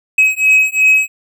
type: beating tone pair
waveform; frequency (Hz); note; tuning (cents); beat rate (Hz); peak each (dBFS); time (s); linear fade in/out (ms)
triangle; 2548 / 2550.8; D#7 / D#7; +41 / +42; 2.8; -10; 0.18-1.08; 5
effects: none